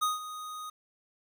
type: tone with ADSR envelope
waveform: square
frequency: 1244.5 Hz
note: D#6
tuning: in tune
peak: -25 dBFS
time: 0.01-0.7 s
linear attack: 19 ms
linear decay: 160 ms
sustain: -14 dB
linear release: 7 ms
effects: 10-bit